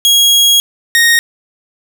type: tone pair in turn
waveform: sawtooth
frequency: 3300 / 1861.7 Hz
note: G#7 / A#6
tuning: -12 / -3 cents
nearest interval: minor seventh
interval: 991 cents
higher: first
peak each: -3 dBFS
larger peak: neither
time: 0.05-0.6 / 0.95-1.19 s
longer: first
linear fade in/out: 0 ms
effects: none